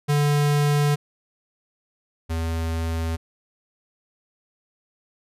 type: tone pair in turn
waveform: square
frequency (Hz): 146 / 81.94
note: D3 / E2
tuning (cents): -10 / -10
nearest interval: minor seventh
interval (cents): 1000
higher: first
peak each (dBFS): -18 / -24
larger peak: first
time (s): 0.08-0.96 / 2.29-3.17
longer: neither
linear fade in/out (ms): 20
effects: resampled to 32000 Hz

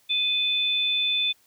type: tone pair together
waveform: sine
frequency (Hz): 2489 / 3520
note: D#7 / A7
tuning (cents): 0 / 0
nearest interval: tritone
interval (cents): 600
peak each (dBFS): -28 / -22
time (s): 0.09-1.33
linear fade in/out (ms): 20
effects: white hiss -62 dBFS RMS until 1.46 s

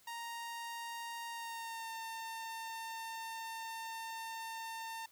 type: tone with pitch glide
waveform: sawtooth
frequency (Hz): 932.3 to 904.2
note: A#5 to A5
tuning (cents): 0 to +47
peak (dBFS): -38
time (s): 0.07-5.06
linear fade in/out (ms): 5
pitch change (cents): -53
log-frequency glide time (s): 1.31-1.93
effects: white hiss -66 dBFS RMS until 5.11 s

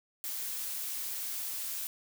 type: noise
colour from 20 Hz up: blue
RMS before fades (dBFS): -37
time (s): 0.24-1.87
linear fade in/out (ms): 0
effects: none

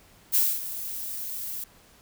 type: noise with ADSR envelope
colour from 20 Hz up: violet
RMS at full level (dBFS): -20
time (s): 0.32-1.64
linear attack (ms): 33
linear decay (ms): 240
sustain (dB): -14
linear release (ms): 3
effects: pink hiss -56 dBFS RMS until 2.01 s

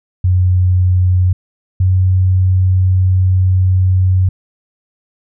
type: tone pair in turn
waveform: sine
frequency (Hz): 91.2 / 92.85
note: F#2 / F#2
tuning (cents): -24 / +7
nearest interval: unison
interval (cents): 31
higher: second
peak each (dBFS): -8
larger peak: neither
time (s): 0.24-1.33 / 1.8-4.29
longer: second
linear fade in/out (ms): 5
effects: none

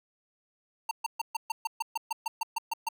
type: tone bursts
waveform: square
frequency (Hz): 911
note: A#5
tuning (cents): -40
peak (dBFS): -28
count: 14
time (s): 0.89-2.888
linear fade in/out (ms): 5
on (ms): 22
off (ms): 130
effects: none

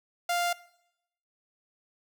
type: tone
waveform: sawtooth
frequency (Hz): 698.5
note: F5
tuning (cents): 0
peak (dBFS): -22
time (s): 0.29-0.53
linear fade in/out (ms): 5
effects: noise-tail reverb RT60 0.8 s tail -20 dB re dry

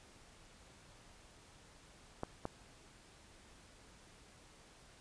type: clicks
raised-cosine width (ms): 1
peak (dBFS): -24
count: 2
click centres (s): 2.234 / 2.454
effects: pink hiss -61 dBFS RMS until 5 s + resampled to 22050 Hz

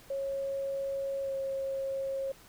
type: tone with pitch glide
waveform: sine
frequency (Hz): 548 to 541.1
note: C#5 to C#5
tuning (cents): -20 to -42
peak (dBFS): -31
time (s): 0.1-2.32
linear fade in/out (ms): 5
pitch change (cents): -22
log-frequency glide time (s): 1.22-1.32
effects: pink hiss -56 dBFS RMS until 2.48 s

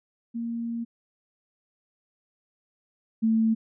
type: tone pair in turn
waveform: sine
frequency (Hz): 232.6 / 223.1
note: A#3 / A3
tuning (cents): -4 / +24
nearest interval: minor second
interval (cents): 72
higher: first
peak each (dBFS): -28 / -19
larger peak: second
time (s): 0.34-0.85 / 3.22-3.55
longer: first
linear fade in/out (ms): 20
effects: none

